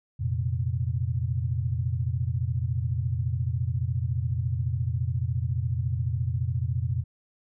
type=chord; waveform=sine; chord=F suspended fourth; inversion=none; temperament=equal; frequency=87.31 / 116.54 / 130.81 Hz; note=F2 / Bb2 / C3; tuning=0 / 0 / 0 cents; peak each=-29 / -28 / -30 dBFS; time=0.19-7.04 s; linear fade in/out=20 ms; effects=none